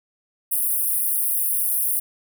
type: high-pass noise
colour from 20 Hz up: pink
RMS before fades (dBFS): -22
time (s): 0.51-2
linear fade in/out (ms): 10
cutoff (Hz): 9400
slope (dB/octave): 96
effects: none